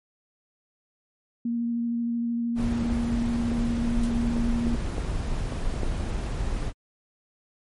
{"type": "tone with vibrato", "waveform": "sine", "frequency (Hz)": 234.9, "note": "A#3", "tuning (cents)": 13, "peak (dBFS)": -24, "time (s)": [1.45, 4.76], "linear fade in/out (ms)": 5, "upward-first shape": "triangle", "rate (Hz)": 13, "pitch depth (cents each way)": 15}
{"type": "noise", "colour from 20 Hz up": "brown", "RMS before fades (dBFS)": -28, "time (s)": [2.55, 6.73], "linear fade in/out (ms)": 50}
{"type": "clicks", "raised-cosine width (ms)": 2, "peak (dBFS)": -19, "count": 8, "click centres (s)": [3.517, 4.367, 4.669, 4.748, 4.982, 5.523, 5.74, 5.833]}
{"type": "noise with exponential decay", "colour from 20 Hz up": "white", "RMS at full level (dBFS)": -37, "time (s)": [4.03, 4.16], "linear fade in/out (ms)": 5, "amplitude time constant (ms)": 27}
{"effects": ["MP3 48 kbps"]}